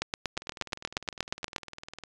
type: two click trains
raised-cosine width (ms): 0.2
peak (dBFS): -11 / -24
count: 14 / 34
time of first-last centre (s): 0.02-1.562 / 0.37-2.037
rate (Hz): 8.43 / 19.8
effects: resampled to 22050 Hz